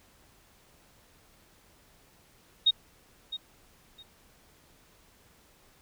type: tone with echo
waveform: sine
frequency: 3729 Hz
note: A#7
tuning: in tune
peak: -18 dBFS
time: 2.66-2.71 s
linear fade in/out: 10 ms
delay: 660 ms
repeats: 2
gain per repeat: -14 dB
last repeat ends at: 4.03 s
effects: pink hiss -61 dBFS RMS until 5.81 s